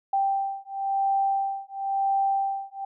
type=beating tone pair; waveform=sine; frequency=784 / 784.97 Hz; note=G5 / G5; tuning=0 / +2 cents; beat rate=0.97 Hz; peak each=-26 dBFS; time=0.13-2.85 s; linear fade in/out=5 ms; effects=none